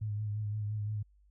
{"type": "tone with vibrato", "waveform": "sine", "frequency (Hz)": 105.5, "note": "G#2", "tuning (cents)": 28, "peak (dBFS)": -32, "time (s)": [0.01, 1.03], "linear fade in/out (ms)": 10, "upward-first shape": "sine", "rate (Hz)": 5.8, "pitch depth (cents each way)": 35, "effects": ["added 50 Hz sine -61 dBFS peak until 1.3 s"]}